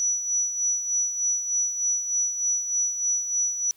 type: tone with tremolo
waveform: sine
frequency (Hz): 5900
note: F#8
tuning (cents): -6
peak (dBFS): -20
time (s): 0-3.71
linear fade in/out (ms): 0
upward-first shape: sine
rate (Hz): 3.3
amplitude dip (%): 60
effects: white hiss -60 dBFS RMS until 3.76 s